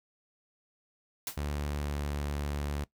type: noise with exponential decay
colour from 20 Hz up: white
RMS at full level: -31 dBFS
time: 1.27-1.4 s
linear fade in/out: 2 ms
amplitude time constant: 27 ms
type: tone with pitch glide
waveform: sawtooth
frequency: 73 to 72.45 Hz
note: D2 to D2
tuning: -10 to -23 cents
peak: -28 dBFS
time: 1.37-2.84 s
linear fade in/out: 5 ms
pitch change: -13 cents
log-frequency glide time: 1.81-1.94 s
effects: noise-tail reverb RT60 0.1 s tail -19 dB re dry